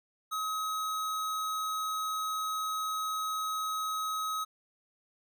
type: tone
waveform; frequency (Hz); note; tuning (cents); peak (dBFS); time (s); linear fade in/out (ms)
square; 1272; D#6; +38; -32; 0.31-4.45; 20
effects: none